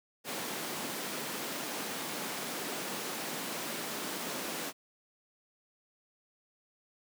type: high-pass noise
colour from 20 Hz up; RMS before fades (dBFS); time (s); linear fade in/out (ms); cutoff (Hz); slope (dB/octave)
pink; -38; 0.24-4.73; 50; 190; 24
effects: none